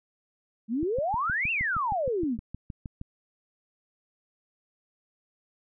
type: exponential two-way sweep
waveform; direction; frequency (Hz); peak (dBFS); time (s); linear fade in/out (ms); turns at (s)
sine; up then down; 207.7 to 2794 to 207.7; -25; 0.68-2.38; 50; 1.51
type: click train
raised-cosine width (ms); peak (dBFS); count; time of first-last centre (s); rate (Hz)
5; -24; 15; 0.83-3.014; 6.41
effects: none